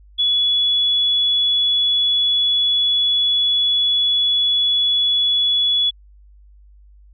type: tone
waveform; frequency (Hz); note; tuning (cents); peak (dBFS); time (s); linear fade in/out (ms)
sine; 3400; G#7; +40; -14; 0.18-5.91; 20
effects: added 50 Hz sine -44 dBFS peak until 7.13 s